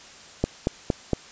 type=click train; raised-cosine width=2 ms; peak=-7 dBFS; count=4; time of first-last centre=0.44-1.133 s; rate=4.33 Hz; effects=white hiss -46 dBFS RMS until 1.31 s + resampled to 16000 Hz